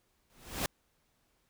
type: noise with exponential growth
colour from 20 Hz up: pink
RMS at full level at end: -29 dBFS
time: 0.3-0.66 s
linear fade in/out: 1 ms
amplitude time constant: 77 ms
effects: pink hiss -74 dBFS RMS until 1.49 s